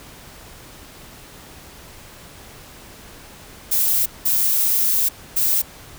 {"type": "noise bursts at uneven times", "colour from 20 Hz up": "violet", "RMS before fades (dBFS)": -18, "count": 3, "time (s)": [[3.71, 4.06], [4.25, 5.09], [5.36, 5.62]], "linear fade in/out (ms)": 10, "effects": ["pink hiss -42 dBFS RMS until 5.98 s"]}